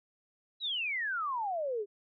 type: exponential sweep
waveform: sine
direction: down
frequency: 4009 to 391.8 Hz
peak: -31 dBFS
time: 0.6-1.86 s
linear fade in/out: 50 ms
effects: none